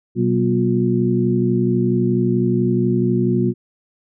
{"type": "tone cluster", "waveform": "sine", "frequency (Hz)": [125.6, 190, 241.9, 356.8], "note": ["B2", "F#3", "B3", "F4"], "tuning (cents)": [30, 46, -36, 37], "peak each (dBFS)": -20, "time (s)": [0.15, 3.54], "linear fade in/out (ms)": 50, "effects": []}